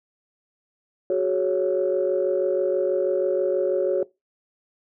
sine chord, F# suspended second, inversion none, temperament just, 370 / 416.2 / 555 Hz, F#4 / G#4 / C#5, 0 / +4 / +2 cents, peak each -22 / -26 / -22 dBFS, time 1.1-4.03 s, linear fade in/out 2 ms, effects noise-tail reverb RT60 0.2 s tail -20 dB re dry + tanh soft clip ceiling -12 dBFS

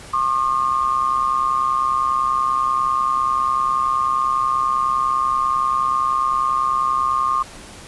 sine tone pair together, 1076 / 1206.2 Hz, C6 / D6, +48 / +46 cents, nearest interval major second, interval 198 cents, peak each -19 dBFS, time 0.13-7.43 s, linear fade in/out 10 ms, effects pink hiss -39 dBFS RMS until 7.87 s + resampled to 24000 Hz

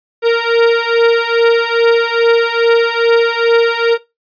45% pulse beating tone pair, 462.8 / 465.2 Hz, A#4 / A#4, -13 / -4 cents, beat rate 2.4 Hz, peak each -12 / -11 dBFS, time 0.22-3.98 s, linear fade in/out 50 ms, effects noise-tail reverb RT60 0.2 s tail -17 dB re dry + resampled to 11025 Hz

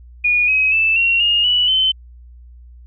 sine tone with pitch steps, 2447 / 2541 / 2638 / 2739 / 2844 / 2952 / 3065 Hz, D#7 / D#7 / E7 / F7 / F7 / F#7 / G7, -29 / +36 / +1 / -34 / +31 / -5 / -40 cents, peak -12 dBFS, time 0.24-1.92 s, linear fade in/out 10 ms, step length 240 ms, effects added 60 Hz sine -38 dBFS peak until 2.86 s

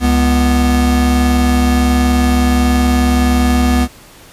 square tone pair together, 68.9 / 245.5 Hz, C#2 / B3, -10 / -10 cents, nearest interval octave + minor seventh, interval 2200 cents, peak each -13 dBFS, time 0-3.88 s, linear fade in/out 50 ms, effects pink hiss -40 dBFS RMS until 4.32 s + resampled to 32000 Hz

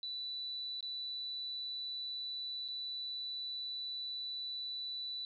sine tone with dropouts, 3969 Hz, B7, 8 cents sharp, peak -38 dBFS, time 0.03-5.25 s, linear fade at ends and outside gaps 1 ms, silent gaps 0.807-0.827 / 2.68-2.685 s, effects MP3 96 kbps

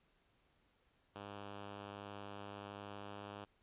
5% pulse tone with pitch glide, 101.3 to 101.95 Hz, G#2 to G#2, -43 to -32 cents, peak -36 dBFS, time 1.15-3.45 s, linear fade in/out 10 ms, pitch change +11 cents, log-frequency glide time 2.8-3.29 s, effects pink hiss -75 dBFS RMS until 3.62 s + resampled to 8000 Hz

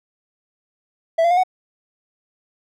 triangle tone with pitch steps, 659.3 / 685.7 / 713.2 / 741.8 Hz, E5 / F5 / F5 / F#5, 0 / -32 / +36 / +4 cents, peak -11 dBFS, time 1.18-1.436 s, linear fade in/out 10 ms, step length 64 ms, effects none

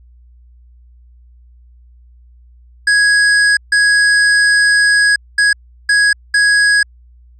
square tone bursts at uneven times, 1661.2 Hz, G#6, in tune, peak -9 dBFS, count 5, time 2.87-3.57 / 3.72-5.16 / 5.38-5.53 / 5.89-6.13 / 6.34-6.83 s, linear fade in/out 5 ms, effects added 60 Hz sine -41 dBFS peak until 7.39 s + resampled to 24000 Hz

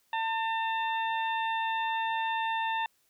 harmonic tone, 899 Hz, A5, 37 cents sharp, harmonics 1 / 2 / 3 / 4, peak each -29 / -35 / -39 / -41 dBFS, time 0.13-2.86 s, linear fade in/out 2 ms, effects white hiss -70 dBFS RMS until 3.09 s

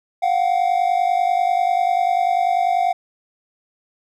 triangle tone pair together, 705.8 / 756 Hz, F5 / F#5, +18 / +37 cents, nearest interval minor second, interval 119 cents, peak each -16 / -17 dBFS, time 0.22-2.93 s, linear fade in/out 10 ms, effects none

